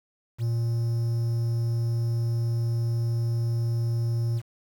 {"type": "tone", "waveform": "triangle", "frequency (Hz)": 116.54, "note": "A#2", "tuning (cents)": 0, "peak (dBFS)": -21, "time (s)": [0.38, 4.42], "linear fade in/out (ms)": 50, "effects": ["8-bit"]}